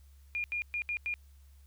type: tone bursts at uneven times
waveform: sine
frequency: 2419 Hz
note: D#7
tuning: 49 cents flat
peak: -31 dBFS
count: 5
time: 0.35-0.44 / 0.52-0.62 / 0.74-0.82 / 0.89-0.97 / 1.06-1.14 s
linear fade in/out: 0 ms
effects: added 69 Hz sine -54 dBFS peak until 1.66 s + white hiss -70 dBFS RMS until 1.66 s